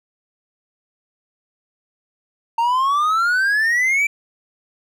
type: exponential sweep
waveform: triangle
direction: up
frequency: 911 to 2349 Hz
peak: -13 dBFS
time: 2.58-4.07 s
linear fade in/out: 5 ms
effects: none